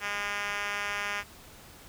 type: tone with band-pass filter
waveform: 5% pulse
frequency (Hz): 204.1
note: G#3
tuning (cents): -30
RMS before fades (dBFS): -33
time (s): 0-1.24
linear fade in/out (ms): 50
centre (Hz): 2200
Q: 0.83
effects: pink hiss -51 dBFS RMS until 1.88 s